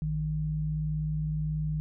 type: tone pair together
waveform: sine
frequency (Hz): 57.53 / 153.6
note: A#1 / D#3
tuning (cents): -22 / -22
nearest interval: octave + perfect fourth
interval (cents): 1700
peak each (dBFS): -35 / -28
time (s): 0.02-1.8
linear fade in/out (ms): 0
effects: none